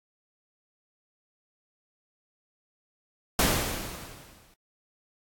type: noise with exponential decay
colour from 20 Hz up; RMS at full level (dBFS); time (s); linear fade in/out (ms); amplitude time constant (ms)
pink; -21; 3.39-4.54; 1; 250
effects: AAC 64 kbps